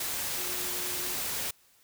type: tone in noise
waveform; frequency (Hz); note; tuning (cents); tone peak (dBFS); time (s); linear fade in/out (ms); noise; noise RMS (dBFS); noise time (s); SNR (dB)
sine; 360; F#4; -47; -44; 0.37-1.15; 5; white; -33; 0-1.51; -14
effects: white hiss -63 dBFS RMS until 1.83 s